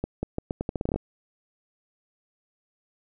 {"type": "accelerating click train", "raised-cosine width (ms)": 2, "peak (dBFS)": -14, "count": 13, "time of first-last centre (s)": [0.04, 0.96], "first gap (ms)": 190, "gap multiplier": 0.81, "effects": []}